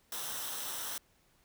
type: noise with comb filter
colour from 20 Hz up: white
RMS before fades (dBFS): -39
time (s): 0.12-0.98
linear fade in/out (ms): 2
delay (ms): 0.43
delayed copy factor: -0.55
effects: pink hiss -69 dBFS RMS until 1.44 s